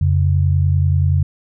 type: tone pair together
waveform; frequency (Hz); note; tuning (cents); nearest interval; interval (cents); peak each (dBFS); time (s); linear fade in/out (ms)
sine; 88.24 / 138.59; F2 / C#3; +18 / 0; minor sixth; 782; -13 / -17; 0.01-1.23; 5
effects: none